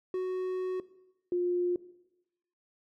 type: tone pair in turn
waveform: triangle / sine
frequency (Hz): 370 / 354.5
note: F#4 / F4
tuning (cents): 0 / +26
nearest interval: minor second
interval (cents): 74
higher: first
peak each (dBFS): -27 / -26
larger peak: second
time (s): 0.14-0.8 / 1.32-1.76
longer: first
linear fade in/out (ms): 2
effects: noise-tail reverb RT60 0.9 s tail -17 dB re dry